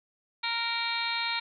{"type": "harmonic tone", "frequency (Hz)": 464.9, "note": "A#4", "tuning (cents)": -5, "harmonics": [2, 3, 4, 5, 6, 7, 8, 9], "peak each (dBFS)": [-35, -38, -39, -33, -42, -43, -35, -35], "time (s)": [0.43, 1.4], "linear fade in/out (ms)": 10, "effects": []}